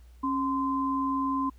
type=tone pair together; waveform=sine; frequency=272.9 / 1033.6 Hz; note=C#4 / C6; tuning=-27 / -21 cents; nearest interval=octave + major seventh; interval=2306 cents; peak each=-28 / -28 dBFS; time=0.23-1.5 s; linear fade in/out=10 ms; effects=added 60 Hz sine -49 dBFS peak until 1.58 s + pink hiss -66 dBFS RMS until 1.58 s